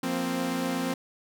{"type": "chord", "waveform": "sawtooth", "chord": "F suspended fourth", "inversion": "none", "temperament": "equal with one note detuned", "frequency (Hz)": [175.73, 233.1, 261.6], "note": ["F3", "Bb3", "C4"], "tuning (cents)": [11, 0, 0], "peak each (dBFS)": [-30, -30, -25], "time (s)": [0.03, 0.94], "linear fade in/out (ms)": 5, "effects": []}